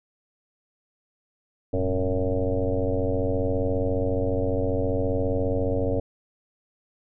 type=tone with frequency modulation; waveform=sine; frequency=274.4 Hz; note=C#4; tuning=17 cents flat; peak=-21 dBFS; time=1.73-6 s; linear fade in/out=5 ms; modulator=94.7 Hz; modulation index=3.5; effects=none